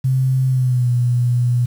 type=tone with pitch glide; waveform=sine; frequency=130.81 to 122.05 Hz; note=C3 to B2; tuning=0 to -20 cents; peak=-13 dBFS; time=0.04-1.66 s; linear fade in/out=10 ms; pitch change=-120 cents; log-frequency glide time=0.47-0.9 s; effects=7-bit